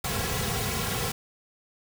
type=noise with comb filter; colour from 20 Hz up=pink; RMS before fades=-29 dBFS; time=0.04-1.12 s; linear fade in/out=5 ms; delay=3.3 ms; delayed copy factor=-1; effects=none